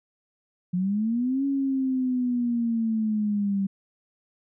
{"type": "linear two-way sweep", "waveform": "sine", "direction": "up then down", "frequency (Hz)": [174.61, 278.3, 193.8], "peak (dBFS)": -22, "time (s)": [0.73, 3.67], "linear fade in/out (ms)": 10, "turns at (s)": 1.45, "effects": []}